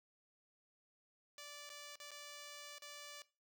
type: tone with dropouts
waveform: 5% pulse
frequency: 584 Hz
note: D5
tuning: 10 cents flat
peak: -39 dBFS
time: 1.38-3.22 s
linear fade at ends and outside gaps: 1 ms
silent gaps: 1.693-1.7 / 1.957-2 / 2.108-2.115 / 2.783-2.821 s
effects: noise-tail reverb RT60 0.3 s tail -19 dB re dry